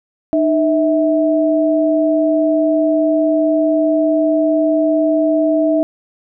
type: tone pair together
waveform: sine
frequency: 306.3 / 649 Hz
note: D#4 / E5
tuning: -27 / -27 cents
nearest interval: octave + minor second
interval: 1300 cents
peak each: -14 dBFS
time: 0.33-5.83 s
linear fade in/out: 0 ms
effects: none